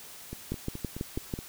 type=two click trains; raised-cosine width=3 ms; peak=-18 / -24 dBFS; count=6 / 6; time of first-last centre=0.52-1.338 / 0.33-1.389 s; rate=6.11 / 4.72 Hz; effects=white hiss -47 dBFS RMS until 1.48 s